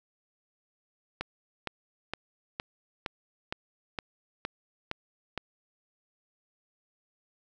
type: click train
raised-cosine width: 0.3 ms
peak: -16 dBFS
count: 10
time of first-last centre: 1.21-5.377 s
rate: 2.16 Hz
effects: none